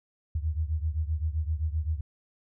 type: beating tone pair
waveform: sine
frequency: 76 / 83.7 Hz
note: D#2 / E2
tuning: -40 / +27 cents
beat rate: 7.7 Hz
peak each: -28 / -31 dBFS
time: 0.35-2.01 s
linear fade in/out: 5 ms
effects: none